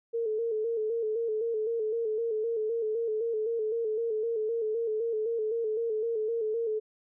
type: tone with vibrato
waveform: sine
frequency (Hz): 447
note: A4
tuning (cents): +27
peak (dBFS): -27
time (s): 0.13-6.8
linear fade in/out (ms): 20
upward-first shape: square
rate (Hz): 3.9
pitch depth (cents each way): 59
effects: none